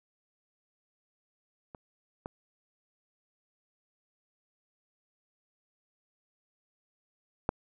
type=clicks; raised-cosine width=1 ms; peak=-30 / -23 / -12 dBFS; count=3; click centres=1.748 / 2.259 / 7.491 s; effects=none